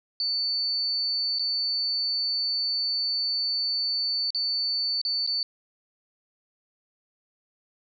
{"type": "tone with dropouts", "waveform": "sine", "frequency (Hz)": 4500, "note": "C#8", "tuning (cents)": 25, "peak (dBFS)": -24, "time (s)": [0.2, 5.43], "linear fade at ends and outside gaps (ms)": 1, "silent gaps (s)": [[1.387, 1.394], [4.305, 4.347], [5.015, 5.05], [5.265, 5.274]], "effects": []}